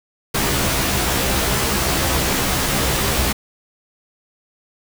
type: noise with comb filter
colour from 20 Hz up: pink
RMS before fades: -19 dBFS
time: 0.34-3.33 s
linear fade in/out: 10 ms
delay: 15 ms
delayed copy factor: +1
effects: none